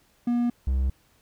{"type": "tone pair in turn", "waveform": "triangle", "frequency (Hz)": [240, 65.7], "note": ["B3", "C2"], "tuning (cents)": [-49, 8], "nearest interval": "octave + minor seventh", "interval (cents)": 2243, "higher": "first", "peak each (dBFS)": -19, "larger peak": "neither", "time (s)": [[0.27, 0.5], [0.67, 0.9]], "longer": "neither", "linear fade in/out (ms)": 5, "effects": ["pink hiss -63 dBFS RMS until 1.21 s"]}